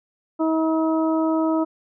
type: harmonic tone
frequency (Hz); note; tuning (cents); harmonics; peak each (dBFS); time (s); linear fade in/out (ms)
319.9; D#4; +48; 1 / 2 / 3 / 4; -19 / -25 / -29 / -31; 0.39-1.65; 20
effects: none